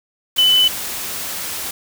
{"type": "tone in noise", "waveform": "sine", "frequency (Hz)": 3004, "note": "F#7", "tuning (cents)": 26, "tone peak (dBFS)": -10, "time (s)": [0.38, 0.68], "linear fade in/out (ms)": 5, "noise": "white", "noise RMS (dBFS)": -26, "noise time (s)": [0.36, 1.71], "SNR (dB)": 13, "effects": []}